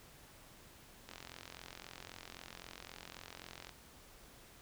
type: click train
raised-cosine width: 0.2 ms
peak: -30 dBFS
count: 115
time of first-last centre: 1.09-3.693 s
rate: 43.8 Hz
effects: pink hiss -59 dBFS RMS until 4.61 s